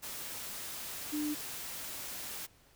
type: tone in noise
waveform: sine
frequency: 299.7 Hz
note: D4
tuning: 35 cents sharp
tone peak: -32 dBFS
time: 1.12-1.35 s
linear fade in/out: 20 ms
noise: white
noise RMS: -42 dBFS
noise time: 0.02-2.47 s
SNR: +7 dB
effects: pink hiss -64 dBFS RMS until 2.75 s